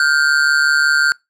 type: ring-modulated tone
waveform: square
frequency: 1487 Hz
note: F#6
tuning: 8 cents sharp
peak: -9 dBFS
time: 0-1.12 s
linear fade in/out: 0 ms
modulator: 72.7 Hz
effects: noise-tail reverb RT60 0.2 s tail -24 dB re dry + low-pass 7000 Hz 12 dB/octave